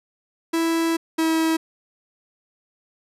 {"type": "tone pair in turn", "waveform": "45% pulse", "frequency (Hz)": [329.6, 322.8], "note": ["E4", "E4"], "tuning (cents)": [0, -36], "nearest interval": "unison", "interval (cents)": 36, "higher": "first", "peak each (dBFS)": [-19, -18], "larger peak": "second", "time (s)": [[0.53, 0.97], [1.18, 1.57]], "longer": "first", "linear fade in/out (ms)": 10, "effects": ["resampled to 32000 Hz"]}